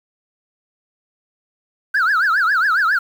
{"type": "tone with vibrato", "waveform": "sine", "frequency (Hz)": 1480, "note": "F#6", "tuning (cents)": 0, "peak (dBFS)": -11, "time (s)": [1.94, 2.99], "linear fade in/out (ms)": 10, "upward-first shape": "triangle", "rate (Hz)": 7.3, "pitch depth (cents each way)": 290, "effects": ["tanh soft clip ceiling -12 dBFS", "7-bit"]}